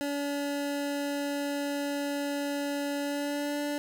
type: tone with pitch glide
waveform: 25% pulse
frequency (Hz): 285.4 to 291.2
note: D4 to D4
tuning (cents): -49 to -15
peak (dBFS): -26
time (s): 0.01-3.78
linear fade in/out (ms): 0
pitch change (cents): +34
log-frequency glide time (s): 3-3.6
effects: none